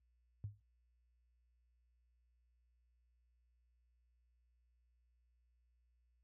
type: tone with exponential decay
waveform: sine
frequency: 102.8 Hz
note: G#2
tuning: 17 cents flat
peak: -37 dBFS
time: 0.44-0.61 s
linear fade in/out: 0 ms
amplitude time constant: 36 ms
effects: added 60 Hz sine -70 dBFS peak until 6.23 s + high-pass 60 Hz 12 dB/octave